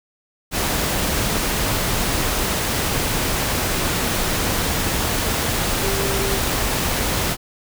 sine tone in noise, 393 Hz, G4, 4 cents sharp, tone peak -25 dBFS, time 5.81-6.39 s, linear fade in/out 50 ms, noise pink, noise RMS -21 dBFS, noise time 0.51-7.37 s, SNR -7 dB, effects none

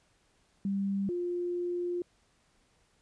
sine tone pair in turn, 197.2 / 352.1 Hz, G3 / F4, +11 / +14 cents, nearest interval minor seventh, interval 1003 cents, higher second, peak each -28 / -30 dBFS, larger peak first, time 0.65-1.09 / 1.09-2.02 s, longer second, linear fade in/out 2 ms, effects pink hiss -69 dBFS RMS until 3.01 s + resampled to 22050 Hz

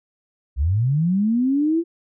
sine linear sweep, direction up, 59.9 to 343.2 Hz, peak -16 dBFS, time 0.56-1.84 s, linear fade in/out 50 ms, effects none

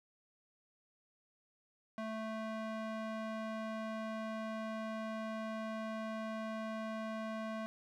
square tone with band-pass filter, 220 Hz, A3, in tune, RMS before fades -41 dBFS, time 1.98-7.66 s, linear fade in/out 0 ms, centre 840 Hz, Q 0.67, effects none

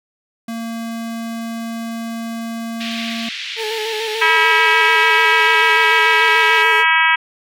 square tone, 229 Hz, A#3, 31 cents flat, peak -24 dBFS, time 0.48-3.29 s, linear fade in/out 5 ms
white band-pass noise, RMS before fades -27 dBFS, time 2.8-6.63 s, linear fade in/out 10 ms, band 2100 to 3700 Hz, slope 24 dB/octave
35% pulse tone with vibrato, 439 Hz, A4, 4 cents flat, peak -20 dBFS, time 3.56-6.85 s, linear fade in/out 50 ms, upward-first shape square, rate 6.8 Hz, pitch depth 37 cents each way
harmonic tone, 323.2 Hz, E4, 34 cents flat, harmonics 3 / 4 / 5 / 6 / 7 / 8 / 9 / 10, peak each -17 / -21 / -17 / -18 / -18 / -20 / -26 / -25 dBFS, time 4.21-7.16 s, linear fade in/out 10 ms
effects none

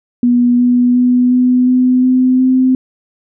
sine tone with pitch steps, 243.2 / 245.6 / 248 / 250.5 / 252.9 / 255.4 / 258 Hz, B3 / B3 / B3 / B3 / B3 / C4 / C4, -26 / -9 / +7 / +25 / +41 / -42 / -24 cents, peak -7 dBFS, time 0.23-2.75 s, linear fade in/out 2 ms, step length 360 ms, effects none

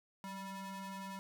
45% pulse ring-modulated tone, 391.6 Hz, G4, 2 cents flat, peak -40 dBFS, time 0.24-1.19 s, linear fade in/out 0 ms, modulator 582 Hz, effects none

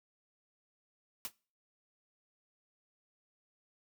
white noise with exponential decay, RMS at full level -34 dBFS, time 1.25-1.32 s, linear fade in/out 1 ms, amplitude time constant 15 ms, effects noise-tail reverb RT60 0.4 s tail -24 dB re dry

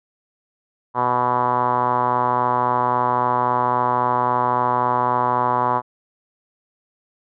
5% pulse tone with low-pass filter, 123.7 Hz, B2, 3 cents sharp, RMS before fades -19 dBFS, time 0.94-5.82 s, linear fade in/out 50 ms, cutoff 1000 Hz, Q 4.8, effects none

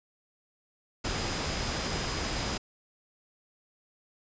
sine tone in noise, 4978 Hz, D#8, in tune, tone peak -42 dBFS, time 1.04-2.58 s, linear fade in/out 10 ms, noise pink, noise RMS -32 dBFS, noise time 1.04-2.58 s, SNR -13 dB, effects resampled to 16000 Hz

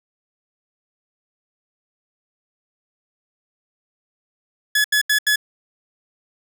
sawtooth tone bursts, 1702 Hz, G#6, 42 cents sharp, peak -11 dBFS, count 4, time 4.75-5.359 s, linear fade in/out 5 ms, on 93 ms, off 79 ms, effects none

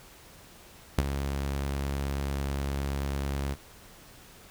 sawtooth tone with ADSR envelope, 69.4 Hz, C#2, 3 cents sharp, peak -15 dBFS, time 0.98-3.56 s, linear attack 7 ms, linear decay 31 ms, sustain -10 dB, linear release 40 ms, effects pink hiss -52 dBFS RMS until 4.5 s

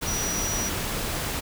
sine tone in noise, 5830 Hz, F#8, 26 cents flat, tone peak -28 dBFS, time 0.06-0.7 s, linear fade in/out 20 ms, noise pink, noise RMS -29 dBFS, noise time 0.01-1.41 s, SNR -2 dB, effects none

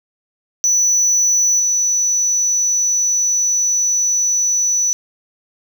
sine tone with level steps, 5950 Hz, F#8, 9 cents sharp, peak -9 / -12 dBFS, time 0.64-4.93 s, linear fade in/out 0 ms, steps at 1.59 s, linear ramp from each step 10 ms, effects tanh soft clip ceiling -10 dBFS + 7-bit

